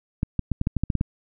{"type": "clicks", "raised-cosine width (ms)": 5, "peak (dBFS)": -10, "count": 10, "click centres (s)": [0.231, 0.393, 0.517, 0.614, 0.671, 0.767, 0.836, 0.902, 0.953, 1.011], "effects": []}